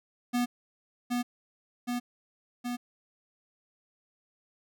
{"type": "tone with echo", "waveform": "square", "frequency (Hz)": 243.8, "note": "B3", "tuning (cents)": -22, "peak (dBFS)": -26, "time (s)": [0.33, 0.46], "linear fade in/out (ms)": 20, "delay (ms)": 770, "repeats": 3, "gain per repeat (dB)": -2, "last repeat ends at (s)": 2.77, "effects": []}